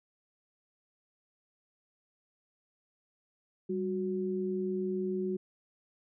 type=tone pair together; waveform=sine; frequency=195 / 368.1 Hz; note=G3 / F#4; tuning=-9 / -9 cents; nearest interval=major seventh; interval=1100 cents; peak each=-34 / -32 dBFS; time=3.69-5.37 s; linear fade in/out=10 ms; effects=none